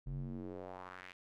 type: tone with band-pass filter sweep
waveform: square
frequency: 45.83 Hz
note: F#1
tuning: 16 cents flat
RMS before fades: -45 dBFS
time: 0.06-1.13 s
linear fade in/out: 10 ms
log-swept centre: 100 to 2500 Hz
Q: 2.2
effects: none